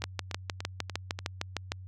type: two click trains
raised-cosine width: 0.2 ms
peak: -19 / -13 dBFS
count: 5 / 12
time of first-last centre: 0.02-1.19 / 0.04-1.719 s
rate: 3.42 / 6.55 Hz
effects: added 93 Hz sine -42 dBFS peak until 1.87 s